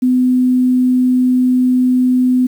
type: tone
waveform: sine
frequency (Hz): 252.6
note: B3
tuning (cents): +39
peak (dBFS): -9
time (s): 0.02-2.47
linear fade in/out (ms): 10
effects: 7-bit